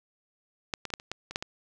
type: clicks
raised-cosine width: 0.2 ms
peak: -12 / -17 / -24 / -11 / -30 / -16 / -23 / -11 / -17 dBFS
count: 9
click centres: 0.738 / 0.853 / 0.903 / 0.938 / 0.999 / 1.116 / 1.31 / 1.359 / 1.425 s
effects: none